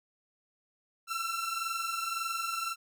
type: tone pair together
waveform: sawtooth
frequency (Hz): 1335 / 1356.8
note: E6 / E6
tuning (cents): +22 / +50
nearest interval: unison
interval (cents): 28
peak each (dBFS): -32 / -31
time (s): 1.07-2.76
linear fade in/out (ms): 50
effects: none